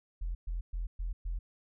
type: tone bursts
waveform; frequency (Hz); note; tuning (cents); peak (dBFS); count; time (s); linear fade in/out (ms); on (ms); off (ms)
sine; 42.3; E1; +45; -31; 5; 0.21-1.39; 10; 140; 120
effects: tanh soft clip ceiling -28 dBFS